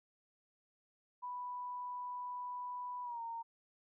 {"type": "tone with pitch glide", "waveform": "sine", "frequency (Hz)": [987.8, 921.6], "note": ["B5", "A#5"], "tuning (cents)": [0, -20], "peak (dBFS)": -40, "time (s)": [1.22, 3.43], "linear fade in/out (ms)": 20, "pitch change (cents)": -120, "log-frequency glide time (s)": [3.03, 3.21], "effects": []}